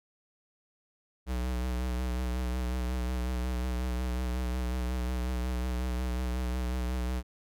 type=tone with vibrato; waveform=square; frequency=62.1 Hz; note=B1; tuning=10 cents sharp; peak=-30 dBFS; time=1.26-7.23 s; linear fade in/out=50 ms; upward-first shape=sine; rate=5.5 Hz; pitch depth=41 cents each way; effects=none